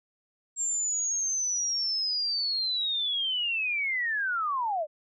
sine linear sweep, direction down, 7459 to 574 Hz, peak -26 dBFS, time 0.56-4.87 s, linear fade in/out 50 ms, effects none

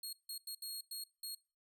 20% pulse tone bursts at uneven times, 4289 Hz, C8, 42 cents sharp, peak -36 dBFS, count 6, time 0.03-0.13 / 0.29-0.38 / 0.47-0.55 / 0.62-0.81 / 0.91-1.04 / 1.23-1.35 s, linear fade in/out 5 ms, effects noise-tail reverb RT60 0.3 s tail -20 dB re dry

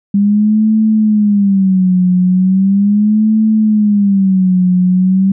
sine tone with vibrato, 199 Hz, G3, 26 cents sharp, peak -7 dBFS, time 0.14-5.32 s, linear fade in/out 5 ms, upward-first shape sine, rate 0.38 Hz, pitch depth 160 cents each way, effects none

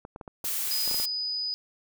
clicks, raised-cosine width 1 ms, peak -26 dBFS, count 9, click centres 0.051 / 0.161 / 0.212 / 0.278 / 0.442 / 0.877 / 0.913 / 0.944 / 0.999 s
blue noise, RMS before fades -30 dBFS, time 0.44-1.06 s, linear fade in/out 10 ms
sine tone, 4978 Hz, D#8, in tune, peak -28 dBFS, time 0.71-1.54 s, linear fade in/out 0 ms
effects none

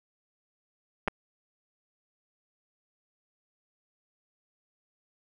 clicks, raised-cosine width 0.5 ms, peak -13 dBFS, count 2, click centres 1.077 / 1.082 s, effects none

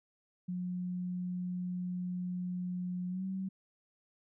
sine tone with pitch glide, 180 to 190.15 Hz, F#3 to F#3, -47 to +48 cents, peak -34 dBFS, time 0.48-3.49 s, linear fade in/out 10 ms, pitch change +95 cents, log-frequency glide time 3.09-3.24 s, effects none

